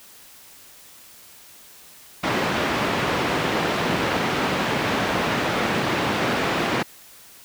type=band-pass noise; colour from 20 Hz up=pink; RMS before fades=-23 dBFS; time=2.23-6.83 s; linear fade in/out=10 ms; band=170 to 2900 Hz; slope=12 dB/octave; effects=white hiss -47 dBFS RMS until 7.44 s